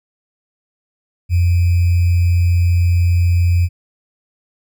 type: tone with sample-and-hold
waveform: sine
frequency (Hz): 87.31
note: F2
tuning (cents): 0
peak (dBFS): -10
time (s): 1.29-3.69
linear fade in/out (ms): 50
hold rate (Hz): 2450
effects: none